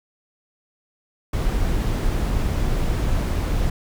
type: noise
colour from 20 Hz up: brown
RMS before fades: -21 dBFS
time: 1.33-3.7 s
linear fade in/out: 5 ms
effects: none